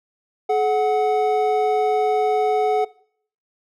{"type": "tone pair together", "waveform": "triangle", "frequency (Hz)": [427, 740], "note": ["G#4", "F#5"], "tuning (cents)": [48, 0], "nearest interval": "minor seventh", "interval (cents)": 952, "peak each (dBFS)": -17, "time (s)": [0.49, 2.85], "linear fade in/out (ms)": 10, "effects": ["noise-tail reverb RT60 0.6 s tail -21 dB re dry"]}